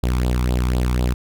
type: tone with flanger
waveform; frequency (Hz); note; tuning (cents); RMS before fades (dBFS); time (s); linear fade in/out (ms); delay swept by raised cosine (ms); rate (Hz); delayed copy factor
sawtooth; 61.74; B1; 0; -19; 0.03-1.14; 5; 0.24 to 0.9; 4; +0.7
effects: none